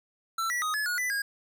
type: tone with pitch steps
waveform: square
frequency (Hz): 1338 / 1945 / 1250 / 1709 / 1449 / 1992 / 1632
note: E6 / B6 / D#6 / G#6 / F#6 / B6 / G#6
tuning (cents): +25 / -27 / +8 / +49 / -37 / +14 / -31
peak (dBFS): -28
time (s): 0.38-1.22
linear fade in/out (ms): 5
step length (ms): 120
effects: none